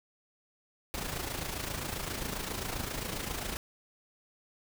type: noise with amplitude modulation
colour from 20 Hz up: pink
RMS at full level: -34 dBFS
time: 0.94-3.57 s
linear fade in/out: 0 ms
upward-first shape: sine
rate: 27.5 Hz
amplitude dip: 60%
effects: none